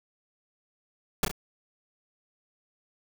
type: noise with echo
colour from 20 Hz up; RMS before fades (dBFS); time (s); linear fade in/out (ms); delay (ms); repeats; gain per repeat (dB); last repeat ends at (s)
pink; -23; 1.23-1.25; 2; 32; 2; -6; 1.314
effects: none